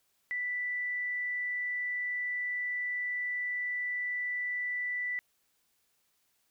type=tone; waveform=sine; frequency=1975.5 Hz; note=B6; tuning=in tune; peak=-31 dBFS; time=0.31-5.19 s; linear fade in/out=0 ms; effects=white hiss -74 dBFS RMS until 6.5 s